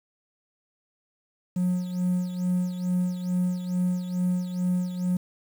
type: tone with tremolo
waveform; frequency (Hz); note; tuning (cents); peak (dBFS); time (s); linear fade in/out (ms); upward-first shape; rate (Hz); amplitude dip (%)
triangle; 180.5; F#3; -43; -18; 1.56-5.17; 5; sine; 2.3; 70
effects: tanh soft clip ceiling -16 dBFS + 8-bit